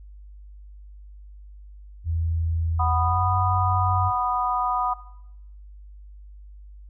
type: tone with pitch glide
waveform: sine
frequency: 82.41 to 93.04 Hz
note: E2 to F#2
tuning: 0 to +10 cents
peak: -22 dBFS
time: 2.04-4.12 s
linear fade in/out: 50 ms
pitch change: +210 cents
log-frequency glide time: 2.95-3.29 s
type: harmonic tone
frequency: 246.9 Hz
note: B3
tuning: in tune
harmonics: 3 / 4 / 5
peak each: -26 / -26 / -26 dBFS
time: 2.79-4.94 s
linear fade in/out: 10 ms
effects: noise-tail reverb RT60 0.8 s tail -17 dB re dry + added 50 Hz sine -41 dBFS peak until 6.89 s